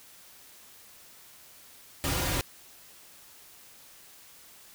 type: noise with comb filter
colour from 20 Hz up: pink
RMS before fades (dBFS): -29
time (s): 2.04-2.41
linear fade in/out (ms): 0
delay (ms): 4.6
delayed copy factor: -0.9
effects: white hiss -53 dBFS RMS until 4.74 s